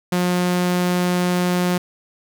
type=tone; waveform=sawtooth; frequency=178.8 Hz; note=F3; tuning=41 cents sharp; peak=-13 dBFS; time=0.12-1.78 s; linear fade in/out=5 ms; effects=none